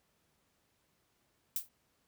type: noise with exponential decay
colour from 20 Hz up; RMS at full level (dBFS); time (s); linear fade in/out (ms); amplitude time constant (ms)
violet; -30; 1.56-1.69; 2; 27
effects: pink hiss -75 dBFS RMS until 2.07 s + high-pass 60 Hz 12 dB/octave